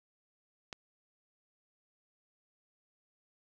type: click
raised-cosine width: 0.2 ms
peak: -23 dBFS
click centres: 0.728 s
effects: 10-bit